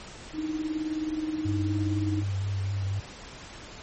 sine tone with tremolo, 311.1 Hz, D#4, in tune, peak -25 dBFS, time 0.33-2.24 s, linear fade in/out 50 ms, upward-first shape sine, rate 19 Hz, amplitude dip 60%
sine tone with vibrato, 98 Hz, G2, in tune, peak -26 dBFS, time 1.45-3 s, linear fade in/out 5 ms, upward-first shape sine, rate 4.1 Hz, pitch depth 28 cents each way
effects pink hiss -44 dBFS RMS until 3.82 s + MP3 32 kbps

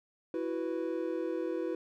triangle chord, E suspended second, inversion none, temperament equal, 329.6 / 370 / 493.9 Hz, E4 / F#4 / B4, 0 / 0 / 0 cents, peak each -33 / -35 / -35 dBFS, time 0.34-1.75 s, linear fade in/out 2 ms, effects none

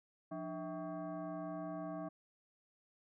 sine tone with frequency modulation, 174.61 Hz, F3, in tune, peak -40 dBFS, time 0.31-2.09 s, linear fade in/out 10 ms, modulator 475 Hz, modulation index 1.6, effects none

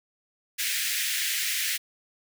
pink high-pass noise, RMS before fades -28 dBFS, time 0.58-1.78 s, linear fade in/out 20 ms, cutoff 1700 Hz, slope 48 dB/octave, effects none

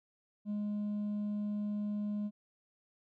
triangle tone with hard clipping, 207.7 Hz, G#3, in tune, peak -32 dBFS, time 0.45-2.31 s, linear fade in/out 50 ms, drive 1 dB, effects none

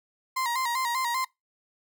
35% pulse tone with vibrato, 993 Hz, B5, 9 cents sharp, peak -24 dBFS, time 0.36-1.25 s, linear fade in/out 10 ms, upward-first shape square, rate 5.1 Hz, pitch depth 83 cents each way, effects noise-tail reverb RT60 0.2 s tail -24 dB re dry

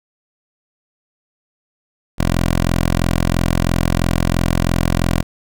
10% pulse tone, 43 Hz, F1, 26 cents flat, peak -6 dBFS, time 2.18-5.23 s, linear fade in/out 20 ms, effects none

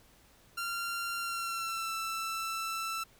sawtooth tone with pitch glide, 1382 to 1330.3 Hz, F6 to E6, -19 to +15 cents, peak -30 dBFS, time 0.57-3.04 s, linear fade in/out 10 ms, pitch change -66 cents, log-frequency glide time 1.19-1.93 s, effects pink hiss -62 dBFS RMS until 3.19 s

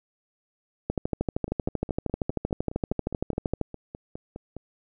two click trains, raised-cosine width 2 ms, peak -12 / -23 dBFS, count 36 / 16, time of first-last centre 0.9-3.613 / 1.48-4.566 s, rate 12.9 / 4.86 Hz, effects none

